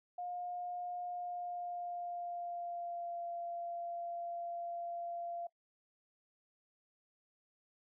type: tone with pitch glide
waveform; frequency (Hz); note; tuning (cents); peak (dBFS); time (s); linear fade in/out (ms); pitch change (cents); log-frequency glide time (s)
sine; 712 to 689.3; F5 to F5; +33 to -23; -39; 0.18-5.47; 5; -56; 1.04-3.24
effects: noise-tail reverb RT60 0.1 s tail -20 dB re dry